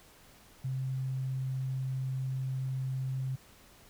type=tone; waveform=sine; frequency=131.5 Hz; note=C3; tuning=9 cents sharp; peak=-31 dBFS; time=0.64-3.36 s; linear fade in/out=10 ms; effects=pink hiss -58 dBFS RMS until 3.89 s